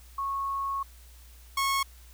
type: tone pair in turn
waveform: sine / sawtooth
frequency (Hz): 1100 / 1095.4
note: C#6 / C#6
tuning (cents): -14 / -21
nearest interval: unison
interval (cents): 7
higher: first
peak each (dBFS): -28 / -21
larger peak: second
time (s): 0.18-0.83 / 1.57-1.83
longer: first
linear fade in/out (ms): 5
effects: added 60 Hz sine -49 dBFS peak until 2.13 s + white hiss -57 dBFS RMS until 2.13 s